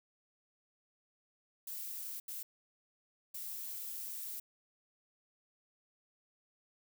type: noise bursts at uneven times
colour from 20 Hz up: violet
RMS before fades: -43 dBFS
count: 3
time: 1.67-2.2 / 2.28-2.43 / 3.34-4.4 s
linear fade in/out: 5 ms
effects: none